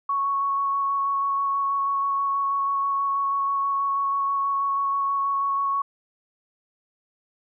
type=tone with vibrato; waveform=sine; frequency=1108.7 Hz; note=C#6; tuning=in tune; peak=-21 dBFS; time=0.09-5.82 s; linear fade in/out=5 ms; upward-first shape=square; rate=6.2 Hz; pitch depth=8 cents each way; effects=none